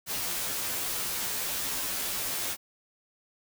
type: noise with comb filter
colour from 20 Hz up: white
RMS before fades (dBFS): -32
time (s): 0.06-2.57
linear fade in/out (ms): 50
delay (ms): 13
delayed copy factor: -0.95
effects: none